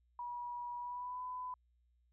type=tone with pitch glide; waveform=sine; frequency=967 to 1002.8 Hz; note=B5 to B5; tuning=-37 to +26 cents; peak=-40 dBFS; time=0.19-1.54 s; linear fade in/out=2 ms; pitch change=+63 cents; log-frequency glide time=0.77-1.22 s; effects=added 60 Hz sine -70 dBFS peak until 2.12 s